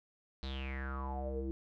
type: tone with low-pass filter sweep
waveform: square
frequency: 66.7 Hz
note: C2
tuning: 34 cents sharp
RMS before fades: -39 dBFS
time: 0.43-1.51 s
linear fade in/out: 0 ms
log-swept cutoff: 4200 to 340 Hz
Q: 9.4
effects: none